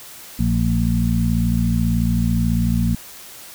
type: harmonic tone with a mistuned harmonic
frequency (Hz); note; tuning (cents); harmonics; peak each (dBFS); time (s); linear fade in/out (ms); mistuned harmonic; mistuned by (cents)
58.27; A#1; 0; 1 / 2 / 3 / 4; -21 / -21 / -21 / -21; 0.39-2.95; 5; 4; -32
effects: white hiss -39 dBFS RMS until 3.54 s